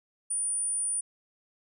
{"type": "tone", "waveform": "sine", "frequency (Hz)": 9397, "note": "D9", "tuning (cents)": 0, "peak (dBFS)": -27, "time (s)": [0.3, 1.01], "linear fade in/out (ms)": 10, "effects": []}